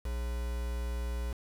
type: tone with quantisation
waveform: triangle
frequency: 60 Hz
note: B1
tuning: 49 cents flat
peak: -30 dBFS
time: 0.05-1.33 s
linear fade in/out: 5 ms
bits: 7
effects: none